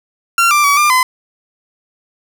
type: tone with pitch steps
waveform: 30% pulse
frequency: 1374 / 1182 / 1139 / 1196 / 1020 Hz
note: F6 / D6 / C#6 / D6 / C6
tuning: -29 / +11 / +47 / +31 / -44 cents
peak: -6 dBFS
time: 0.38-1.03 s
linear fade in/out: 2 ms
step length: 130 ms
effects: none